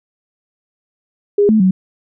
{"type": "tone with pitch steps", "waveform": "sine", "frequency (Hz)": [408.3, 217.7, 187.1], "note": ["G#4", "A3", "F#3"], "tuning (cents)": [-29, -18, 20], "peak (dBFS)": -8, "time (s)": [1.38, 1.71], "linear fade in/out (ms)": 5, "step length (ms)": 110, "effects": []}